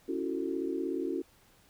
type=chord; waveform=sine; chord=F# minor seventh; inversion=second; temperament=just; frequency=277.5 / 333 / 370 / 444 Hz; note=C#4 / E4 / F#4 / A4; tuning=+2 / +18 / 0 / +16 cents; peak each=-36 / -35 / -35 / -40 dBFS; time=0.08-1.22 s; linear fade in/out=10 ms; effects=pink hiss -63 dBFS RMS until 1.69 s